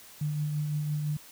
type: tone with tremolo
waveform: sine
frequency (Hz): 150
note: D3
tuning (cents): +37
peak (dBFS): -26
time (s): 0.21-1.17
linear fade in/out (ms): 5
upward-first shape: triangle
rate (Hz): 5.9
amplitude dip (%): 35
effects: white hiss -51 dBFS RMS until 1.31 s